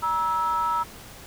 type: ring-modulated tone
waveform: triangle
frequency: 180 Hz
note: F#3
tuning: 47 cents flat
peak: -16 dBFS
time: 0.02-0.84 s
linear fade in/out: 20 ms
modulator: 1130 Hz
effects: tanh soft clip ceiling -14 dBFS + pink hiss -44 dBFS RMS until 1.26 s